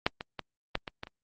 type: clicks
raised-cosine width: 0.3 ms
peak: -7 / -20 / -19 / -12 / -20 / -20 / -29 dBFS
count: 7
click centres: 0.065 / 0.209 / 0.393 / 0.754 / 0.878 / 1.034 / 1.071 s
effects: Opus 32 kbps